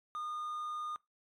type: tone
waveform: triangle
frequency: 1221 Hz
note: D#6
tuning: 33 cents flat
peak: -35 dBFS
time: 0.15-0.96 s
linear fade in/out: 0 ms
effects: noise-tail reverb RT60 0.2 s tail -22 dB re dry + MP3 96 kbps